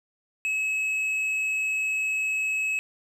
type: tone with tanh clipping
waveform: triangle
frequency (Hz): 2575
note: E7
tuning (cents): -41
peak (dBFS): -25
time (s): 0.45-2.79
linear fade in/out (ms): 0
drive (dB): 9
effects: none